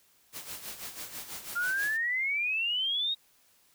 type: noise with tremolo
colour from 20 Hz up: white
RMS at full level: -39 dBFS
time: 0.32-1.98 s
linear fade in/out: 50 ms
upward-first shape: sine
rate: 6.1 Hz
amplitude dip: 65%
type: exponential sweep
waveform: sine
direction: up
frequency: 1385 to 3796 Hz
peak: -27 dBFS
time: 1.55-3.15 s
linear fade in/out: 20 ms
effects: white hiss -65 dBFS RMS until 3.74 s